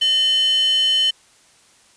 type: tone with high-pass filter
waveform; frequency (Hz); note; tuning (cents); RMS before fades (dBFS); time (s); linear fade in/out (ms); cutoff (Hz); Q
square; 608; D#5; -40; -17; 0.01-1.11; 10; 3000; 9.3
effects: white hiss -53 dBFS RMS until 1.96 s + resampled to 22050 Hz